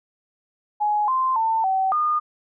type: tone with pitch steps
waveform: sine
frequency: 838 / 1042 / 895 / 764 / 1220 Hz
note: G#5 / C6 / A5 / G5 / D#6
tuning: +15 / -7 / +29 / -45 / -34 cents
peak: -18 dBFS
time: 0.8-2.2 s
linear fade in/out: 20 ms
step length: 280 ms
effects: none